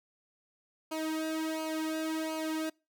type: tone with flanger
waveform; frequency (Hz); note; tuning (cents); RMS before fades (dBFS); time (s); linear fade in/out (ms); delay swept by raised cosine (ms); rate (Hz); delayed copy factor
sawtooth; 316.6; D#4; +30; -34; 0.91-2.7; 10; 0.54 to 2.24; 1.4; -0.85
effects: noise-tail reverb RT60 0.3 s tail -26 dB re dry